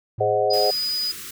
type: tone with exponential decay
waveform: triangle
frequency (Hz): 110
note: A2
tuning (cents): 0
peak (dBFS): -25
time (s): 0.18-0.92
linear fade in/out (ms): 5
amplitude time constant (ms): 160
type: chord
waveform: sine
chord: Ab dominant seventh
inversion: none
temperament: equal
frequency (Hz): 415.3 / 523.3 / 622.3 / 740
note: Ab4 / C5 / Eb5 / Gb5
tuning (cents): 0 / 0 / 0 / 0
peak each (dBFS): -23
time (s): 0.2-0.71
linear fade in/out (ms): 10
type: tone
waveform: sine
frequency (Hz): 4955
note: D#8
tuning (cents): -8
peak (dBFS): -22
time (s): 0.5-1.12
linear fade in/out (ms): 10
type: band-stop noise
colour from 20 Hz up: white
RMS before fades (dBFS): -36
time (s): 0.53-1.31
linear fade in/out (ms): 5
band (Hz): 460 to 1100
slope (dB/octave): 96
effects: none